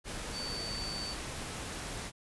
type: tone in noise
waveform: sine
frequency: 4555 Hz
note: C#8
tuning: 46 cents sharp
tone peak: -38 dBFS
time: 0.32-1.16 s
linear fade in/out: 50 ms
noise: pink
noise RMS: -40 dBFS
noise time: 0.04-2.12 s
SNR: -1 dB
effects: resampled to 24000 Hz